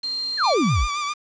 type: tone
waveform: sine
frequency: 4186 Hz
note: C8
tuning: in tune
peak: -24 dBFS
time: 0.03-0.54 s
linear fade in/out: 10 ms
type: exponential sweep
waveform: sine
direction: down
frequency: 1900 to 38.89 Hz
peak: -17 dBFS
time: 0.37-0.88 s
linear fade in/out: 50 ms
type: tone with vibrato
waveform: sawtooth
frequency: 1174.7 Hz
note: D6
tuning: in tune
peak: -20 dBFS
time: 0.43-1.14 s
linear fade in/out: 20 ms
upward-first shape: sine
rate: 7.6 Hz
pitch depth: 46 cents each way
effects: resampled to 16000 Hz + 7-bit